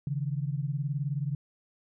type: beating tone pair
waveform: sine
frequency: 137.5 / 156.5 Hz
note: C#3 / D#3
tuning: -14 / +10 cents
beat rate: 19 Hz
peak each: -30 / -33 dBFS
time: 0.07-1.35 s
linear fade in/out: 2 ms
effects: none